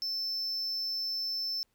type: tone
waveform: triangle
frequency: 5300 Hz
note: E8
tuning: 9 cents sharp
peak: -30 dBFS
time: 0.02-1.63 s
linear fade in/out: 0 ms
effects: pink hiss -75 dBFS RMS until 1.74 s